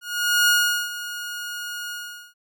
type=tone with ADSR envelope; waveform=sawtooth; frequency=1437 Hz; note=F6; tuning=49 cents sharp; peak=-11 dBFS; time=0.01-2.34 s; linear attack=470 ms; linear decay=410 ms; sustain=-15 dB; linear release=430 ms; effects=none